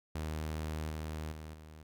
sawtooth tone with level steps, 77.8 Hz, D#2, in tune, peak -32 / -34 / -40 / -46 dBFS, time 0.15-1.83 s, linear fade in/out 5 ms, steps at 0.9 / 1.32 / 1.54 s, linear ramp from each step 2 ms, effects none

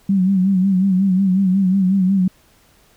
sine tone with vibrato, 190 Hz, F#3, 46 cents sharp, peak -12 dBFS, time 0.09-2.28 s, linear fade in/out 5 ms, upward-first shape sine, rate 5.5 Hz, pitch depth 74 cents each way, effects pink hiss -54 dBFS RMS until 2.96 s

